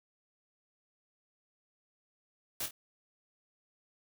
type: noise with echo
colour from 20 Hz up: white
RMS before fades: -36 dBFS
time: 2.6-2.66 s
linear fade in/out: 5 ms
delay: 25 ms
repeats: 2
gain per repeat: -7 dB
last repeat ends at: 2.71 s
effects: none